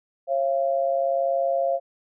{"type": "tone pair together", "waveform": "sine", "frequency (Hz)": [543, 684.1], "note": ["C#5", "F5"], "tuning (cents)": [-36, -36], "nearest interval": "major third", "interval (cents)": 400, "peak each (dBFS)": -23, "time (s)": [0.27, 1.8], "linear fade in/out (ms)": 50, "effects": []}